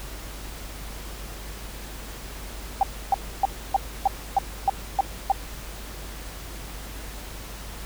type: tone bursts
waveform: sine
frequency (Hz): 784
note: G5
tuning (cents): 0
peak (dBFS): -15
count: 9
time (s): 2.81-5.319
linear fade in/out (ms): 2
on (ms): 21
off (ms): 290
effects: added 50 Hz sine -37 dBFS peak until 7.85 s + pink hiss -40 dBFS RMS until 7.85 s